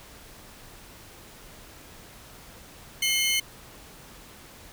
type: tone pair together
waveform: sawtooth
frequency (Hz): 2145 / 3033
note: C7 / F#7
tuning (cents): +42 / +42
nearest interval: tritone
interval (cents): 600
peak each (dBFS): -22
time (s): 3.02-3.4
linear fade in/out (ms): 5
effects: pink hiss -48 dBFS RMS until 4.72 s